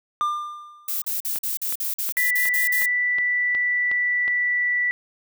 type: tone with exponential decay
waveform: triangle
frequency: 1198 Hz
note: D6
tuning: 34 cents sharp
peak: -16 dBFS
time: 0.21-1.04 s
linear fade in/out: 0 ms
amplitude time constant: 180 ms
type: noise bursts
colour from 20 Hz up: violet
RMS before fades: -26 dBFS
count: 11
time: 0.88-2.86 s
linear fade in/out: 5 ms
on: 140 ms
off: 44 ms
type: click train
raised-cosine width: 0.3 ms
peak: -19 dBFS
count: 9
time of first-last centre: 1.36-4.28 s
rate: 2.74 Hz
type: tone with pitch glide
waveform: sine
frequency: 1975.5 to 1963 Hz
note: B6 to B6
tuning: 0 to -11 cents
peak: -19 dBFS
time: 2.17-4.91 s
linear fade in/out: 0 ms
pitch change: -11 cents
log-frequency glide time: 2.35-4.77 s
effects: none